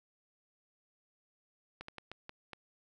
slowing click train, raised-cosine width 0.3 ms, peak -28 dBFS, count 6, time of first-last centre 1.81-2.533 s, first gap 74 ms, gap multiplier 1.34, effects none

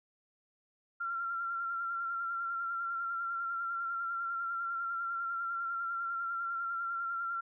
sine tone with vibrato, 1371 Hz, F6, 32 cents flat, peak -33 dBFS, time 1-7.41 s, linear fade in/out 10 ms, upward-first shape sine, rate 10 Hz, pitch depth 31 cents each way, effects none

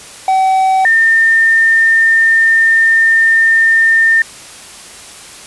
triangle / sine tone pair in turn, 761 / 1810 Hz, F#5 / A6, +48 / +48 cents, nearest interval octave + minor third, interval 1500 cents, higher second, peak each -6 dBFS, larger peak neither, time 0.28-0.85 / 0.85-4.22 s, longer second, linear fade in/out 2 ms, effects white hiss -33 dBFS RMS until 5.46 s + resampled to 24000 Hz

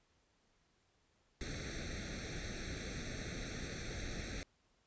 pink noise with comb filter, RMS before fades -43 dBFS, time 1.41-4.43 s, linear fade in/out 0 ms, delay 0.5 ms, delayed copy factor +1, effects pink hiss -75 dBFS RMS until 4.86 s + resampled to 16000 Hz

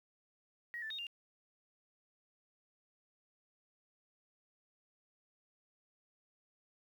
sine tone with pitch steps, 1896 / 1763 / 3717 / 2798 Hz, A#6 / A6 / A#7 / F7, +29 / +3 / -6 / +3 cents, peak -40 dBFS, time 0.74-1.068 s, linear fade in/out 0 ms, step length 82 ms, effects 11-bit

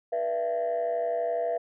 sine tone cluster, 485.4 / 603 / 675 Hz, B4 / D5 / E5, -30 / +46 / +41 cents, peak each -29 / -34 / -26 dBFS, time 0.12-1.58 s, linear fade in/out 10 ms, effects tanh soft clip ceiling -21 dBFS

